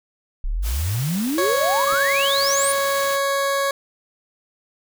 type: exponential sweep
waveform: sine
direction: up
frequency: 30.89 to 9760 Hz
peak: -20 dBFS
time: 0.44-2.72 s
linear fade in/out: 0 ms
type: noise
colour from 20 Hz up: white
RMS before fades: -32 dBFS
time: 0.62-3.19 s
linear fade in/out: 50 ms
type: tone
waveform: 20% pulse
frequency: 554.4 Hz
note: C#5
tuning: in tune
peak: -14 dBFS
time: 1.38-3.71 s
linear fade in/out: 2 ms
type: clicks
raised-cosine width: 2 ms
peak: -24 dBFS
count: 2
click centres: 1.926 / 1.937 s
effects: none